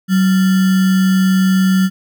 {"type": "tone with sample-and-hold", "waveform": "sine", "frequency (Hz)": 188.6, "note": "F#3", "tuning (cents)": 33, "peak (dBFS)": -9, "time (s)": [0.08, 1.9], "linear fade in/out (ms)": 50, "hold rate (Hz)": 1575, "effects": []}